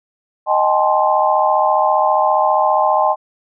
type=chord; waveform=sine; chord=A half-diminished seventh; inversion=second; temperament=equal with one note detuned; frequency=622.3 / 784 / 858.9 / 1046.5 Hz; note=Eb5 / G5 / A5 / C6; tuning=0 / 0 / -42 / 0 cents; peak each=-17 dBFS; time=0.46-3.16 s; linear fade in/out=50 ms; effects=none